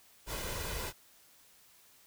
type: noise with comb filter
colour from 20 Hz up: pink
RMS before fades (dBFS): -38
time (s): 0.26-0.93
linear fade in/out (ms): 50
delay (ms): 2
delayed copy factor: +0.55
effects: white hiss -62 dBFS RMS until 2.06 s